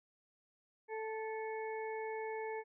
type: harmonic tone with a mistuned harmonic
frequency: 440 Hz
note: A4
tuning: in tune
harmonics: 1 / 2 / 4 / 5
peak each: -40 / -44 / -51 / -50 dBFS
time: 0.88-2.64 s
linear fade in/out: 50 ms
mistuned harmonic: 4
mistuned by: -15 cents
effects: none